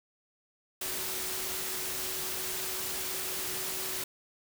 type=tone in noise; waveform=sine; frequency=373.9 Hz; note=F#4; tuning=18 cents sharp; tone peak=-46 dBFS; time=0.81-4.04 s; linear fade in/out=5 ms; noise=white; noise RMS=-35 dBFS; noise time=0.81-4.04 s; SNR=-14 dB; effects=none